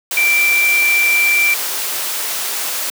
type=tone in noise; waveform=sine; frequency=2349 Hz; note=D7; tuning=in tune; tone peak=-11 dBFS; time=0.17-1.54 s; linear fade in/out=2 ms; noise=white; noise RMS=-21 dBFS; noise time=0.11-2.9 s; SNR=+7 dB; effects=high-pass 400 Hz 12 dB/octave